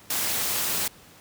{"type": "noise with amplitude modulation", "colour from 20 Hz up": "white", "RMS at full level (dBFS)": -24, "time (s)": [0.1, 0.88], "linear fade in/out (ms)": 5, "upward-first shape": "sine", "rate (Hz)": 258, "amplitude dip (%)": 55, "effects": ["pink hiss -51 dBFS RMS until 1.2 s", "high-pass 60 Hz 12 dB/octave"]}